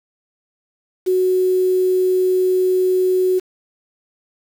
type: tone with quantisation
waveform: sine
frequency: 370 Hz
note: F#4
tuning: in tune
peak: -13 dBFS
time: 1.06-3.4 s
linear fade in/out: 20 ms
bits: 6
effects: none